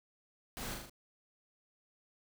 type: noise with echo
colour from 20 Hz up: pink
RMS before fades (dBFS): -43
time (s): 0.57-0.74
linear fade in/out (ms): 0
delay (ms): 39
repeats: 4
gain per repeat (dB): -3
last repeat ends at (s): 0.896
effects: none